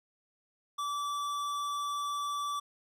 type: tone with tanh clipping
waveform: sine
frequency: 1158 Hz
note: D6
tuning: 25 cents flat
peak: -34 dBFS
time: 0.78-2.6 s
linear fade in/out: 10 ms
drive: 17 dB
effects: none